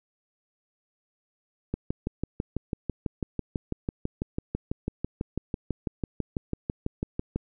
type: click train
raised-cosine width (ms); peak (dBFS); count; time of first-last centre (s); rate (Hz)
3; -15; 35; 1.74-7.36; 6.05
effects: none